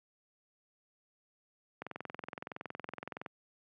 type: click train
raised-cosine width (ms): 0.5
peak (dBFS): -25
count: 32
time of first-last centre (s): 1.82-3.262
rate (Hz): 21.5
effects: high-pass 150 Hz 12 dB/octave